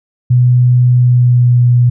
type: tone with pitch glide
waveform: sine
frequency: 124 to 122.15 Hz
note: B2 to B2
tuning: +7 to -19 cents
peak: -5 dBFS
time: 0.3-1.9 s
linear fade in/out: 10 ms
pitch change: -26 cents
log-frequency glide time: 0.92-1.64 s
effects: none